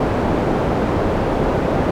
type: low-pass noise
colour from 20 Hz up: white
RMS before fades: -18 dBFS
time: 0-1.91 s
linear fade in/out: 5 ms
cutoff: 570 Hz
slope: 12 dB/octave
effects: none